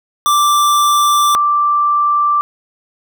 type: tone pair in turn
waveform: square / sine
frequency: 1174.7 / 1174.7 Hz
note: D6 / D6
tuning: 0 / 0 cents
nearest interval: unison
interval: 0 cents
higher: neither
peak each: -10 dBFS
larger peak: neither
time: 0.26-1.35 / 1.35-2.41 s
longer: first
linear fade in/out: 0 ms
effects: none